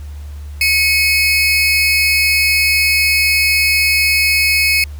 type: tone pair together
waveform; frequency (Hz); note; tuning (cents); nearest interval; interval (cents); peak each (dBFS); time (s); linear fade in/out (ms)
30% pulse; 2196 / 2540; C#7 / D#7; -17 / +35; minor third; 252; -11; 0.61-4.84; 2
effects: added 73 Hz sine -26 dBFS peak until 4.99 s + pink hiss -46 dBFS RMS until 4.99 s